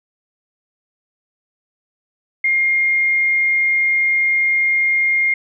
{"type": "tone", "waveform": "sine", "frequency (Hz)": 2125, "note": "C7", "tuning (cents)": 26, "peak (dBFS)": -13, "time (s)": [2.44, 5.34], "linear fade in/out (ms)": 5, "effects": []}